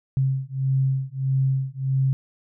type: beating tone pair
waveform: sine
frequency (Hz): 132.9 / 134.5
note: C3 / C3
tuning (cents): +27 / +48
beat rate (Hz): 1.6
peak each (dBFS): -23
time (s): 0.17-2.13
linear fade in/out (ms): 0
effects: none